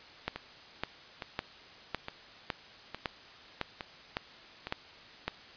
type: two click trains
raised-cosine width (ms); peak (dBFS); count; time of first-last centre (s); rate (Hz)
0.3; -15 / -21; 10 / 6; 0.28-5.28 / 0.36-4.67; 1.8 / 1.16
effects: white hiss -52 dBFS RMS until 5.56 s + resampled to 11025 Hz